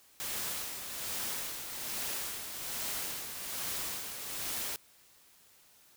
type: noise with tremolo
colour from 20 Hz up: white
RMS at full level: -36 dBFS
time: 0.2-4.76 s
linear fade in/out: 0 ms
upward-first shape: sine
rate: 1.2 Hz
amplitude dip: 50%
effects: white hiss -62 dBFS RMS until 5.96 s